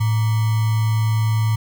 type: tone with sample-and-hold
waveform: sine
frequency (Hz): 110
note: A2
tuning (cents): 0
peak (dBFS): -15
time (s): 0-1.56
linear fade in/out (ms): 10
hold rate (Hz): 1050
effects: none